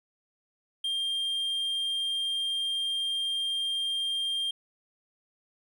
triangle tone, 3196 Hz, G7, 33 cents sharp, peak -26 dBFS, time 0.84-4.51 s, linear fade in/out 5 ms, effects none

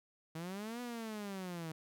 sawtooth linear two-way sweep, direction up then down, 156.5 to 246.9 to 156.5 Hz, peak -37 dBFS, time 0.35-1.72 s, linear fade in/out 5 ms, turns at 0.81 s, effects none

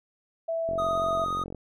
sine tone, 659 Hz, E5, 1 cent flat, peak -26 dBFS, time 0.48-1.25 s, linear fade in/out 10 ms
click train, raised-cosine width 2 ms, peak -24 dBFS, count 40, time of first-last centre 0.69-1.547 s, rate 45.5 Hz
triangle tone with vibrato, 1244.5 Hz, D#6, in tune, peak -25 dBFS, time 0.78-1.44 s, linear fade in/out 10 ms, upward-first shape sine, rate 17 Hz, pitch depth 18 cents each way
effects none

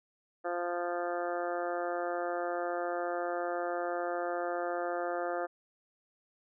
harmonic tone, 174.61 Hz, F3, in tune, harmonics 2 / 3 / 4 / 5 / 6 / 7 / 8 / 9 / 10, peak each -38 / -36 / -36 / -46 / -52 / -42 / -45 / -46 / -49 dBFS, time 0.44-5.47 s, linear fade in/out 20 ms, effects none

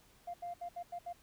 sine tone bursts at uneven times, 698.5 Hz, F5, in tune, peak -38 dBFS, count 6, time 0.27-0.34 / 0.42-0.54 / 0.61-0.69 / 0.76-0.83 / 0.92-0.99 / 1.06-1.13 s, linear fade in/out 10 ms, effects tanh soft clip ceiling -35 dBFS + pink hiss -65 dBFS RMS until 1.22 s

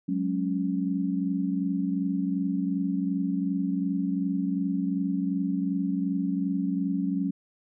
sine chord, F# suspended second, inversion none, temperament equal, 185 / 207.7 / 277.2 Hz, F#3 / G#3 / C#4, 0 / 0 / 0 cents, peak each -28 / -32 / -28 dBFS, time 0.08-7.31 s, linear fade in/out 10 ms, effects none

